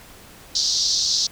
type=band-pass noise; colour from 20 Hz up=white; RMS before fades=-21 dBFS; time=0.55-1.27 s; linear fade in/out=5 ms; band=4000 to 5800 Hz; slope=48 dB/octave; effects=pink hiss -45 dBFS RMS until 1.31 s